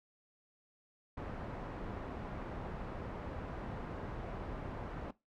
pink low-pass noise, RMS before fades -43 dBFS, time 1.17-5.11 s, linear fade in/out 5 ms, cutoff 1200 Hz, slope 12 dB/octave, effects noise-tail reverb RT60 0.2 s tail -18 dB re dry

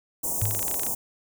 white band-stop noise, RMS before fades -28 dBFS, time 0.23-0.95 s, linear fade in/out 10 ms, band 970 to 6300 Hz, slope 48 dB/octave
clicks, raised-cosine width 0.2 ms, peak -17 dBFS, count 12, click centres 0.416 / 0.455 / 0.51 / 0.549 / 0.593 / 0.628 / 0.681 / 0.713 / 0.743 / 0.796 / 0.834 / 0.866 s
sine tone with exponential decay, 104.5 Hz, G#2, 11 cents sharp, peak -20 dBFS, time 0.42-0.77 s, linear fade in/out 0 ms, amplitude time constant 74 ms
effects none

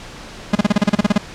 45% pulse tone bursts, 205.9 Hz, G#3, 15 cents flat, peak -10 dBFS, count 12, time 0.53-1.18 s, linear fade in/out 5 ms, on 23 ms, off 34 ms, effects pink hiss -35 dBFS RMS until 1.34 s + low-pass 6000 Hz 12 dB/octave

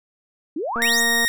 sine exponential sweep, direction up, 277.2 to 8870 Hz, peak -23 dBFS, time 0.56-1.03 s, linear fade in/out 5 ms
click train, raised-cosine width 1 ms, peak -16 dBFS, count 115, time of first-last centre 0.76-1.249 s, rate 233 Hz
sawtooth tone, 1864.7 Hz, A#6, in tune, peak -14 dBFS, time 0.82-1.28 s, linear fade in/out 0 ms
effects none

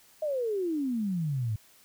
sine exponential sweep, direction down, 635 to 102.7 Hz, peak -27 dBFS, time 0.22-1.56 s, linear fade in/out 5 ms, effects white hiss -59 dBFS RMS until 1.84 s

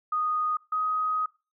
sine tone pair in turn, 1239 / 1256.3 Hz, D#6 / D#6, -8 / +16 cents, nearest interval unison, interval 24 cents, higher second, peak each -24 dBFS, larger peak neither, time 0.12-0.57 / 0.72-1.26 s, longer second, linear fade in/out 5 ms, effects noise-tail reverb RT60 0.3 s tail -22 dB re dry

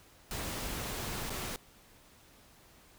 pink noise with dropouts, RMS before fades -38 dBFS, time 0.31-1.56 s, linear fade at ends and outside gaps 0 ms, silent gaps 1.296-1.303 s, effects pink hiss -60 dBFS RMS until 2.98 s

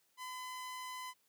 sawtooth tone, 1013 Hz, B5, 44 cents sharp, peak -39 dBFS, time 0.17-1.14 s, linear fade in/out 50 ms, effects white hiss -75 dBFS RMS until 1.28 s + high-pass 100 Hz 12 dB/octave

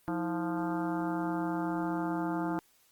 harmonic tone with a mistuned harmonic, 174.61 Hz, F3, in tune, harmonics 1 / 2 / 3 / 4 / 5 / 6 / 7 / 8 / 9, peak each -37 / -32 / -46 / -40 / -39 / -47 / -44 / -45 / -51 dBFS, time 0.08-2.59 s, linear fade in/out 0 ms, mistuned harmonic 2, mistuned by -130 cents, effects white hiss -66 dBFS RMS until 2.91 s + Opus 32 kbps

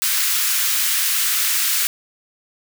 white high-pass noise, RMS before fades -19 dBFS, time 0.02-1.87 s, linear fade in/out 0 ms, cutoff 1300 Hz, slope 24 dB/octave, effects none

